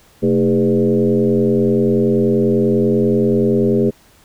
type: tone with frequency modulation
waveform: sine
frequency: 314.3 Hz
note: D#4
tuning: 18 cents sharp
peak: -11 dBFS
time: 0.22-3.91 s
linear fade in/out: 20 ms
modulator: 90.3 Hz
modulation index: 1.9
effects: pink hiss -50 dBFS RMS until 4.24 s